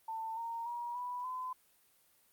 sine tone with pitch steps, 894 / 923.4 / 953.7 / 985.1 / 1017.5 Hz, A5 / A#5 / A#5 / B5 / C6, +27 / -17 / +39 / -5 / -49 cents, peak -37 dBFS, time 0.08-1.53 s, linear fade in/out 5 ms, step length 290 ms, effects white hiss -69 dBFS RMS until 2.32 s + Opus 32 kbps

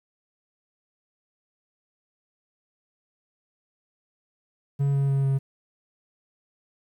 triangle tone with pitch steps, 140 / 138.63 / 137.28 / 135.94 Hz, C#3 / C#3 / C#3 / C#3, +18 / 0 / -16 / -33 cents, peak -18 dBFS, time 4.79-5.39 s, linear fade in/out 20 ms, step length 150 ms, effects 10-bit

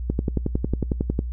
click train, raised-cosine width 3 ms, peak -9 dBFS, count 13, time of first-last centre 0.1-1.191 s, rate 11 Hz, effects noise-tail reverb RT60 0.2 s tail -26 dB re dry + added 60 Hz sine -26 dBFS peak until 1.32 s

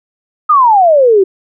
sine exponential sweep, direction down, 1269 to 368.5 Hz, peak -4 dBFS, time 0.49-1.24 s, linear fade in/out 10 ms, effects none

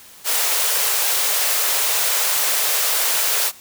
white high-pass noise, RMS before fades -19 dBFS, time 0.24-3.52 s, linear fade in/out 50 ms, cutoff 420 Hz, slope 48 dB/octave, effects white hiss -44 dBFS RMS until 3.6 s

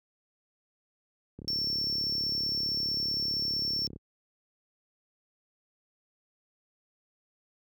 click train, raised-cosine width 3 ms, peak -29 dBFS, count 92, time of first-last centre 1.39-3.961 s, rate 35.4 Hz
triangle tone, 5430 Hz, F8, 50 cents flat, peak -27 dBFS, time 1.48-3.87 s, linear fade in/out 0 ms
effects high-pass 60 Hz 12 dB/octave

